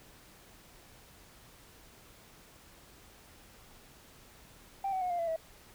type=tone with pitch steps; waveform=sine; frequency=784 / 754.7 / 726.4 / 699.3 / 673.1 / 647.9 Hz; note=G5 / F#5 / F#5 / F5 / E5 / E5; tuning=0 / +34 / -32 / +2 / +36 / -30 cents; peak=-29 dBFS; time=4.84-5.362 s; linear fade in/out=5 ms; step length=87 ms; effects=tanh soft clip ceiling -27 dBFS + pink hiss -57 dBFS RMS until 5.74 s